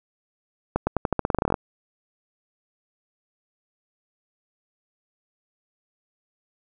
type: accelerating click train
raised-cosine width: 1 ms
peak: -7 dBFS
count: 16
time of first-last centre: 0.76-1.542 s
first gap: 110 ms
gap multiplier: 0.88
effects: none